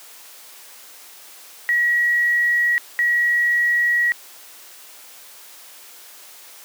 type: tone pair in turn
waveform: sine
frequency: 1915 / 1915 Hz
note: A#6 / A#6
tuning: +46 / +46 cents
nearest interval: unison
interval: 0 cents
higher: neither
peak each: -15 dBFS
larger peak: neither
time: 1.69-2.78 / 2.99-4.12 s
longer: second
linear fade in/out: 0 ms
effects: white hiss -43 dBFS RMS until 6.64 s + high-pass 400 Hz 12 dB/octave